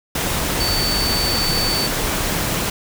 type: tone in noise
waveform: sine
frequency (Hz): 4533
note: C#8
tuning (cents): +38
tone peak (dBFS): -20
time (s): 0.6-1.87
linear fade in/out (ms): 5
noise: pink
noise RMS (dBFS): -21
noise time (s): 0.15-2.7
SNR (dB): -2
effects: none